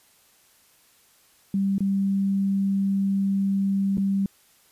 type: tone with dropouts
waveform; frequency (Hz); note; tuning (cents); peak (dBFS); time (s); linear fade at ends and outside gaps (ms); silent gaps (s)
sine; 196; G3; 0; -20; 1.54-4.26; 2; 1.782-1.805 / 3.972-3.98
effects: white hiss -59 dBFS RMS until 4.71 s + resampled to 32000 Hz